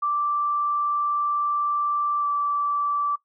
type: tone with pitch glide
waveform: sine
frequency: 1172 to 1161.2 Hz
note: D6 to D6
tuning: -4 to -20 cents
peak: -21 dBFS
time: 0.02-3.16 s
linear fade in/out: 10 ms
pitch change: -16 cents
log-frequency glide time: 2.2-2.25 s
effects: noise-tail reverb RT60 0.1 s tail -18 dB re dry